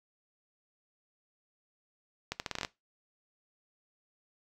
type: accelerating click train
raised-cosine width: 0.2 ms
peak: -16 dBFS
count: 9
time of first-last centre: 2.32-2.649 s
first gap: 79 ms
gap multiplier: 0.8
effects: noise-tail reverb RT60 0.2 s tail -19 dB re dry